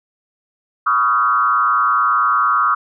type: tone with frequency modulation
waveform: sine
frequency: 1244.5 Hz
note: D#6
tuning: in tune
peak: -12 dBFS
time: 0.86-2.75 s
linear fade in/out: 10 ms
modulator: 120 Hz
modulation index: 1.3
effects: none